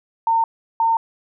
sine tone bursts at uneven times, 910 Hz, A#5, 42 cents flat, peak -14 dBFS, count 2, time 0.27-0.44 / 0.8-0.97 s, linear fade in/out 2 ms, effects none

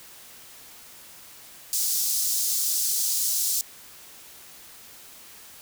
pink high-pass noise, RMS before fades -25 dBFS, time 1.73-3.61 s, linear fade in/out 0 ms, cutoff 5200 Hz, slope 24 dB/octave, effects white hiss -47 dBFS RMS until 5.61 s

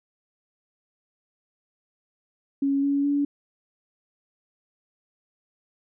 sine tone with pitch steps, 277.2 / 281.4 / 285.7 Hz, C#4 / C#4 / D4, 0 / +26 / -48 cents, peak -20 dBFS, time 2.62-3.25 s, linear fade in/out 5 ms, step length 210 ms, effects none

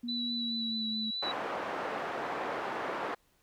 sine tone with pitch glide, 239.3 to 219.4 Hz, A#3 to A3, +46 to -5 cents, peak -35 dBFS, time 0.03-1.11 s, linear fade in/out 10 ms, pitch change -151 cents, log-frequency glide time 0.28-0.89 s
sine tone with vibrato, 3951 Hz, B7, in tune, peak -33 dBFS, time 0.08-1.32 s, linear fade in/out 10 ms, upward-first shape sine, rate 4.7 Hz, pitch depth 19 cents each way
pink band-pass noise, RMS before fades -36 dBFS, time 1.22-3.15 s, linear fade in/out 10 ms, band 470 to 1400 Hz, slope 12 dB/octave
effects pink hiss -70 dBFS RMS until 3.42 s

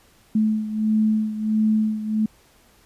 sine beating tone pair, 216.1 / 217.6 Hz, A3 / A3, -31 / -19 cents, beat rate 1.5 Hz, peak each -19 / -24 dBFS, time 0.35-2.26 s, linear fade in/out 5 ms, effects pink hiss -56 dBFS RMS until 2.85 s + resampled to 32000 Hz

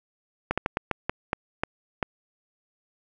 slowing click train, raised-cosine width 0.5 ms, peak -9 dBFS, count 9, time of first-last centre 0.51-2.028 s, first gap 66 ms, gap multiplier 1.29, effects none

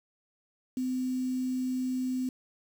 sine tone with quantisation, 255.7 Hz, C4, 40 cents flat, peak -28 dBFS, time 0.77-2.29 s, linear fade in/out 2 ms, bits 8, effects none

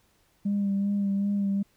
sine tone with vibrato, 200 Hz, G3, 35 cents sharp, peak -22 dBFS, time 0.45-1.63 s, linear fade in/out 10 ms, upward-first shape sine, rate 2.6 Hz, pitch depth 25 cents each way, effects tanh soft clip ceiling -20 dBFS + pink hiss -66 dBFS RMS until 1.76 s

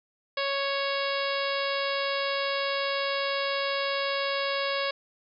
harmonic tone, 554.4 Hz, C#5, in tune, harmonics 1 / 2 / 3 / 4 / 5 / 6 / 7 / 8 / 9, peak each -30 / -33 / -35 / -36 / -37 / -38 / -38 / -39 / -40 dBFS, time 0.37-4.91 s, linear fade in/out 5 ms, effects none

